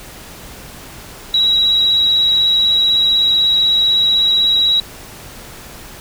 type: tone with vibrato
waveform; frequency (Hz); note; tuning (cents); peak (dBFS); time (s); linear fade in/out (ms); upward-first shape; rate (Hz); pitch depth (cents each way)
sine; 3873; B7; -35; -10; 1.34-4.8; 2; sine; 16; 17
effects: pink hiss -35 dBFS RMS until 6 s